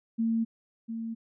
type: tone with echo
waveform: sine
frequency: 226.9 Hz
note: A#3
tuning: 47 cents flat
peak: -24 dBFS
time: 0.18-0.45 s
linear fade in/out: 20 ms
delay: 700 ms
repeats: 1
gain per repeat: -8 dB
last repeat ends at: 1.15 s
effects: none